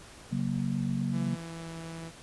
sine chord, F# major, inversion second, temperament equal with one note detuned, 137.16 / 185 / 233.1 Hz, C#3 / F#3 / A#3, -18 / 0 / 0 cents, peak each -32 dBFS, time 0.31-1.36 s, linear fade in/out 20 ms
sawtooth tone with pitch glide, 167.2 to 164.52 Hz, E3 to E3, +25 to -3 cents, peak -35 dBFS, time 1.11-2.12 s, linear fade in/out 50 ms, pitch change -28 cents, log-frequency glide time 1.22-1.78 s
effects pink hiss -50 dBFS RMS until 2.22 s + resampled to 24000 Hz

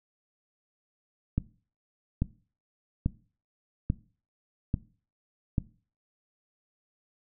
click train, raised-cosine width 5 ms, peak -13 dBFS, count 6, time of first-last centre 1.38-5.582 s, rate 1.19 Hz, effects noise-tail reverb RT60 0.4 s tail -19 dB re dry

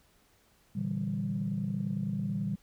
sine chord, E half-diminished seventh, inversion second, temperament equal, 116.54 / 146.83 / 164.81 / 196 Hz, Bb2 / D3 / E3 / G3, 0 / 0 / 0 / 0 cents, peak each -37 / -36 / -37 / -32 dBFS, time 0.75-2.56 s, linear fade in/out 10 ms, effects tanh soft clip ceiling -22 dBFS + pink hiss -66 dBFS RMS until 2.62 s

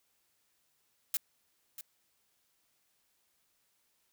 blue noise with echo, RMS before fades -31 dBFS, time 1.14-1.17 s, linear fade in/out 2 ms, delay 640 ms, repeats 1, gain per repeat -13 dB, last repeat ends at 1.81 s, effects white hiss -75 dBFS RMS until 4.12 s

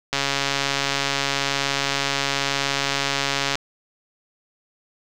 click train, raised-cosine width 0.2 ms, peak -4 dBFS, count 477, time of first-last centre 0.13-3.554 s, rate 139 Hz, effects 7-bit

